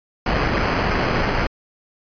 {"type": "noise with sample-and-hold", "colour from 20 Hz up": "pink", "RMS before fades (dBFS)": -20, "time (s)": [0.26, 1.47], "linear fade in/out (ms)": 5, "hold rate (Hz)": 3675, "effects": ["resampled to 11025 Hz"]}